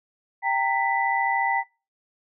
sine tone cluster, 786 / 920 / 1984 Hz, G5 / A#5 / B6, +4 / -23 / +7 cents, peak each -25 dBFS, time 0.42-1.64 s, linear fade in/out 50 ms, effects noise-tail reverb RT60 0.3 s tail -24 dB re dry

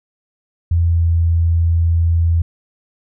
sine tone with pitch glide, 84.7 to 83.68 Hz, E2 to E2, +48 to +27 cents, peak -11 dBFS, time 0.71-2.42 s, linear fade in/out 5 ms, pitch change -21 cents, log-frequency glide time 0.81-1.06 s, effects none

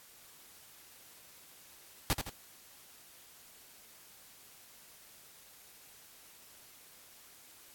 pink noise with echo, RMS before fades -28 dBFS, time 2.1-2.13 s, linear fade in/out 0 ms, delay 82 ms, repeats 2, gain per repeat -7 dB, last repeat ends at 2.294 s, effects white hiss -57 dBFS RMS until 7.74 s + AAC 64 kbps

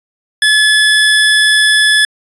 25% pulse tone, 1718 Hz, A6, 42 cents flat, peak -3 dBFS, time 0.42-2.05 s, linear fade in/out 2 ms, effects resampled to 24000 Hz

